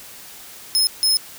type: tone bursts at uneven times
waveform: sawtooth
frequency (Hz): 5170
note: E8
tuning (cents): -34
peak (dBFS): -12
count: 2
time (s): 0.75-0.87 / 1.03-1.17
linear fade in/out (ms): 0
effects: white hiss -40 dBFS RMS until 1.38 s